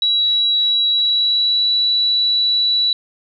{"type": "tone with pitch glide", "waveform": "sine", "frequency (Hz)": [3899, 3937], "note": ["B7", "B7"], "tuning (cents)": [-23, -6], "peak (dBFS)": -13, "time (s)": [0.02, 2.93], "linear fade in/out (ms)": 2, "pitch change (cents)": 17, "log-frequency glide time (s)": [0.87, 1.71], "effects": []}